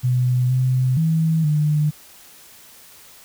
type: tone with pitch steps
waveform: sine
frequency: 125.5 / 128.6 / 161.1 / 150.5 Hz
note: B2 / C3 / E3 / D3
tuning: +28 / -30 / -39 / +43 cents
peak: -15 dBFS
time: 0.03-1.91 s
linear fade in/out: 20 ms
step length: 470 ms
effects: white hiss -46 dBFS RMS until 3.24 s